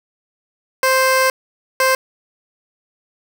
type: tone bursts at uneven times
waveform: 15% pulse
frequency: 523.3 Hz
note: C5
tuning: in tune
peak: -6 dBFS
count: 2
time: 0.83-1.3 / 1.8-1.95 s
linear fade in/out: 2 ms
effects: 8-bit